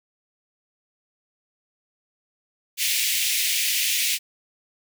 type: high-pass noise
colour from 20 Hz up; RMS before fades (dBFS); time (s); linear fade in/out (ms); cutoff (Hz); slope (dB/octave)
pink; -23; 2.77-4.19; 50; 2100; 48
effects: none